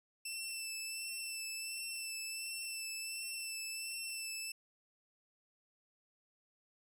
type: tone with vibrato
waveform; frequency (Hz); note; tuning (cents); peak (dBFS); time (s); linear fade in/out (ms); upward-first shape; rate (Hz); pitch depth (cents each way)
15% pulse; 2663; E7; +17; -33; 0.25-4.52; 5; sine; 1.4; 23
effects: none